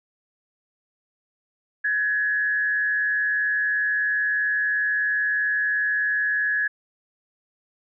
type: tone with frequency modulation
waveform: sine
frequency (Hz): 1686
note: G#6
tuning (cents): +26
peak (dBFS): -20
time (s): 1.84-6.68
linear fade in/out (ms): 10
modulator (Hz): 145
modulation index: 0.44
effects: none